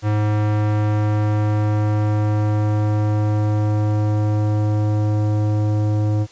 square tone with low-pass filter sweep, 105.6 Hz, G#2, 29 cents sharp, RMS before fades -18 dBFS, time 0.02-6.27 s, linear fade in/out 50 ms, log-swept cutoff 1800 to 610 Hz, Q 0.71, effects white hiss -47 dBFS RMS until 6.31 s + resampled to 16000 Hz

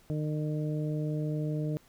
harmonic tone, 152.2 Hz, D#3, 38 cents flat, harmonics 1 / 2 / 3 / 4, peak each -30 / -36 / -40 / -42 dBFS, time 0.1-1.77 s, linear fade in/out 0 ms, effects pink hiss -62 dBFS RMS until 1.88 s

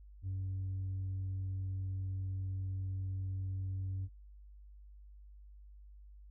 sine tone with tanh clipping, 95 Hz, F#2, 46 cents sharp, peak -37 dBFS, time 0.22-4.09 s, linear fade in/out 50 ms, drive 2 dB, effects noise-tail reverb RT60 0.1 s tail -17 dB re dry + added 50 Hz sine -52 dBFS peak until 6.3 s

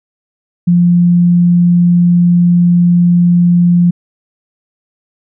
sine tone, 174.61 Hz, F3, in tune, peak -5 dBFS, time 0.67-3.91 s, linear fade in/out 10 ms, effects none

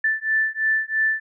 sine beating tone pair, 1760 / 1763 Hz, A6 / A6, 0 / +3 cents, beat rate 3 Hz, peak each -22 dBFS, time 0.04-1.2 s, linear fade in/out 5 ms, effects none

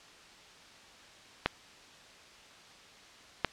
clicks, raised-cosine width 0.3 ms, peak -9 dBFS, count 2, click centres 1.46 / 3.447 s, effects white hiss -54 dBFS RMS until 3.52 s + low-pass 5000 Hz 12 dB/octave

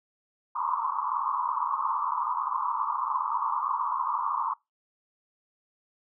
pink band-pass noise, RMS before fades -29 dBFS, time 0.55-4.54 s, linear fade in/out 10 ms, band 920 to 1200 Hz, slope 96 dB/octave, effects noise-tail reverb RT60 0.2 s tail -23 dB re dry

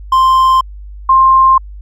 triangle / sine tone pair in turn, 1046.5 / 1056.2 Hz, C6 / C6, 0 / +16 cents, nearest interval unison, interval 16 cents, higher second, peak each -4 dBFS, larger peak neither, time 0.12-0.61 / 1.09-1.58 s, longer neither, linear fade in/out 5 ms, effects added 50 Hz sine -27 dBFS peak until 1.81 s

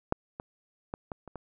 clicks, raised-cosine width 1 ms, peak -11 / -23 / -20 / -22 / -30 / -25 dBFS, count 6, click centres 0.124 / 0.399 / 0.939 / 1.118 / 1.277 / 1.357 s, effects none

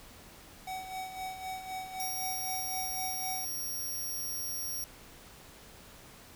square tone with tremolo, 753 Hz, F#5, 30 cents sharp, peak -36 dBFS, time 0.67-3.45 s, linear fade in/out 5 ms, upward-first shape sine, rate 3.9 Hz, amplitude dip 60%
10% pulse tone, 5640 Hz, F8, 16 cents sharp, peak -29 dBFS, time 2-4.84 s, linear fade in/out 0 ms
effects pink hiss -53 dBFS RMS until 6.35 s

